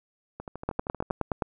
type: two click trains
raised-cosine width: 1 ms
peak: -23 / -12 dBFS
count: 10 / 8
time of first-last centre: 0.4-1.103 / 0.69-1.422 s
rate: 12.8 / 9.56 Hz
effects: none